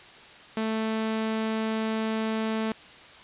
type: tone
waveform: sawtooth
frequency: 220.5 Hz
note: A3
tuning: 4 cents sharp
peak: -22 dBFS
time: 0.57-2.72 s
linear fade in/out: 2 ms
effects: white hiss -48 dBFS RMS until 3.23 s + resampled to 8000 Hz